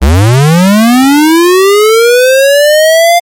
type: linear sweep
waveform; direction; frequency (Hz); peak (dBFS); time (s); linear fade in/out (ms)
square; up; 60.5 to 701; -3; 0.01-3.2; 20
effects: MP3 64 kbps